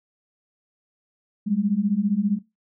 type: beating tone pair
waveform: sine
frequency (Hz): 195 / 210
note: G3 / G#3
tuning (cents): -9 / +19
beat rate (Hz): 15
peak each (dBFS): -24 / -21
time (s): 1.46-2.39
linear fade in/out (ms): 20
effects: noise-tail reverb RT60 0.2 s tail -18 dB re dry